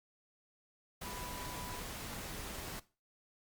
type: tone in noise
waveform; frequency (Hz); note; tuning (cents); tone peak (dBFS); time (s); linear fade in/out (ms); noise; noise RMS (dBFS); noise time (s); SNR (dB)
sine; 987.8; B5; 0; -48; 1.04-1.8; 10; pink; -44; 1.01-2.8; -7
effects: noise-tail reverb RT60 0.3 s tail -17 dB re dry + Opus 48 kbps